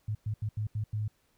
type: tone bursts at uneven times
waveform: sine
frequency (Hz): 106.6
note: G#2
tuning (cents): +46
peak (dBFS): -29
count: 6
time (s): 0.08-0.15 / 0.26-0.34 / 0.42-0.49 / 0.57-0.67 / 0.75-0.84 / 0.93-1.08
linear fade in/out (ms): 5
effects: pink hiss -71 dBFS RMS until 1.37 s